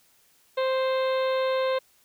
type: harmonic tone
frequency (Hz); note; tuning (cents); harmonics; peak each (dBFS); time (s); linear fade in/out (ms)
523.3; C5; 0; 1 / 2 / 3 / 4 / 5 / 6 / 7 / 8; -23 / -31 / -38 / -39 / -42 / -45 / -40 / -44; 0.57-1.79; 10
effects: white hiss -62 dBFS RMS until 2.04 s